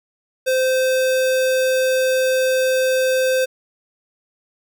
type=tone; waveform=square; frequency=518 Hz; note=C5; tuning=17 cents flat; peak=-16 dBFS; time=0.46-3.46 s; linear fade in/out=20 ms; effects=none